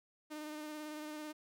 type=tone with vibrato; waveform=sawtooth; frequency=303.9 Hz; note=D#4; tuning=41 cents flat; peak=-39 dBFS; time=0.3-1.33 s; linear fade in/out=20 ms; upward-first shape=square; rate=18 Hz; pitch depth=17 cents each way; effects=none